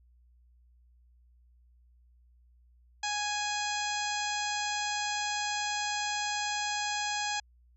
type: harmonic tone with a mistuned harmonic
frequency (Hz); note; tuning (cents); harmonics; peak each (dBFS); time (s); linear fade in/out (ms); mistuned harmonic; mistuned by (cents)
830.6; G#5; 0; 1 / 2 / 3 / 4 / 5 / 6 / 7 / 8 / 9; -34 / -37 / -39 / -40 / -41 / -42 / -42 / -43 / -44; 3.03-7.4; 5; 7; +55
effects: added 60 Hz sine -59 dBFS peak until 7.76 s